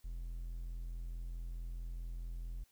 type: tone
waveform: triangle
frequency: 42.31 Hz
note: E1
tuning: 46 cents sharp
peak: -38 dBFS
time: 0.04-2.64 s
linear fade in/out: 10 ms
effects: white hiss -72 dBFS RMS until 2.71 s